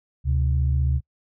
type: tone pair together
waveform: sine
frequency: 73.16 / 128.6 Hz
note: D2 / C3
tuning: -6 / -30 cents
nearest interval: minor seventh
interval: 976 cents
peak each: -19 / -23 dBFS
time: 0.24-1.01 s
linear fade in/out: 50 ms
effects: noise-tail reverb RT60 0.1 s tail -26 dB re dry + tanh soft clip ceiling -11 dBFS